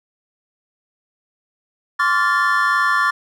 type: chord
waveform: triangle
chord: D minor seventh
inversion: third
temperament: equal with one note detuned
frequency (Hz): 1046.5 / 1149.2 / 1396.9 / 1760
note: C6 / D6 / F6 / A6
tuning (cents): 0 / -38 / 0 / 0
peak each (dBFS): -21 / -17 / -19 / -17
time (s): 1.99-3.11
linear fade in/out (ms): 10
effects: none